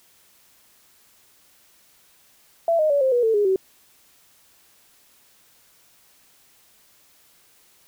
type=tone with pitch steps; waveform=sine; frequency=670 / 618 / 569.9 / 525.7 / 484.8 / 447.2 / 412.4 / 380.4 Hz; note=E5 / D#5 / C#5 / C5 / B4 / A4 / G#4 / F#4; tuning=+28 / -12 / +48 / +8 / -32 / +28 / -12 / +48 cents; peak=-16 dBFS; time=2.68-3.56 s; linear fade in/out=2 ms; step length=110 ms; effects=white hiss -57 dBFS RMS until 7.87 s